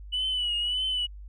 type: tone with vibrato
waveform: sine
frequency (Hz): 2958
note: F#7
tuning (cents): -1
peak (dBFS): -24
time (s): 0.12-1.07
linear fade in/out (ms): 20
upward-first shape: triangle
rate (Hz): 1.7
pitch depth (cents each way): 68
effects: tanh soft clip ceiling -22 dBFS + added 50 Hz sine -40 dBFS peak until 1.28 s